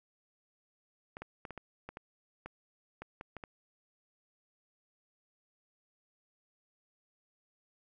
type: clicks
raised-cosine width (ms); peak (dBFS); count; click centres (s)
0.5; -28; 12; 1.169 / 1.22 / 1.452 / 1.507 / 1.577 / 1.89 / 1.971 / 2.46 / 3.02 / 3.211 / 3.367 / 3.438
effects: none